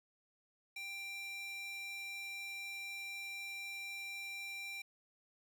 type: tone with high-pass filter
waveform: square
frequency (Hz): 788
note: G5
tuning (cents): +9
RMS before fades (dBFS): -45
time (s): 0.76-4.82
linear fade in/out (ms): 5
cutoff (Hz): 2500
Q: 2.9
effects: none